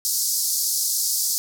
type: band-pass noise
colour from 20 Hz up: pink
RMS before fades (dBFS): -23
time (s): 0.05-1.38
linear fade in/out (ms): 0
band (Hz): 4700 to 16000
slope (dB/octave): 48
effects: none